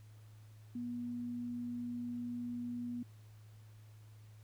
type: tone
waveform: sine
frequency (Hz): 241.4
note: B3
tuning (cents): -39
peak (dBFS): -38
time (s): 0.75-3.03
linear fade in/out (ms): 5
effects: added 107 Hz sine -54 dBFS peak until 4.43 s + pink hiss -69 dBFS RMS until 4.43 s